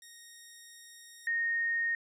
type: tone pair in turn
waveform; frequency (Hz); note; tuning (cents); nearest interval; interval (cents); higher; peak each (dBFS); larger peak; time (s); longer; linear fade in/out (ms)
5% pulse / sine; 1864.7 / 1852.9; A#6 / A#6; 0 / -11; unison; 11; first; -38 / -28; second; 0.02-1.27 / 1.27-1.95; first; 2
effects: low-pass 10000 Hz 12 dB/octave